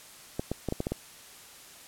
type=clicks; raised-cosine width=2 ms; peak=-16 dBFS; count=7; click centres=0.395 / 0.516 / 0.687 / 0.724 / 0.804 / 0.869 / 0.92 s; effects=white hiss -50 dBFS RMS until 1.87 s + low-pass 12000 Hz 12 dB/octave